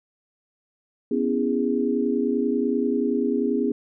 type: chord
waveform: sine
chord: C# minor seventh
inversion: third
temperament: equal with one note detuned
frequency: 246.9 / 277.2 / 329.6 / 410.5 Hz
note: B3 / C#4 / E4 / G#4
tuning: 0 / 0 / 0 / -20 cents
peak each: -24 / -26 / -29 / -25 dBFS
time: 1.11-3.72 s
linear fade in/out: 5 ms
effects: none